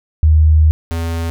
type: tone pair in turn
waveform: sine / square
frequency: 77.78 / 83.13 Hz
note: D#2 / E2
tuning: 0 / +15 cents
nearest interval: minor second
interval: 115 cents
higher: second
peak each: -6 / -18 dBFS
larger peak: first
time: 0.23-0.71 / 0.91-1.3 s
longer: first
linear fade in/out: 0 ms
effects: none